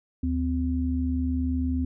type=tone pair together; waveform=sine; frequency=75.97 / 256.7 Hz; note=D#2 / C4; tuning=-41 / -33 cents; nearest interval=octave + major sixth; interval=2108 cents; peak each=-26 dBFS; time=0.23-1.85 s; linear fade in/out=5 ms; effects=none